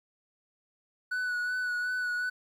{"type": "tone with vibrato", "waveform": "triangle", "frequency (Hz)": 1480, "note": "F#6", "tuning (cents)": 0, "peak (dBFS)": -27, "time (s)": [1.11, 2.3], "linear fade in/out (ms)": 10, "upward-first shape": "sine", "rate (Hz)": 2.7, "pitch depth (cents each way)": 24, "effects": ["11-bit"]}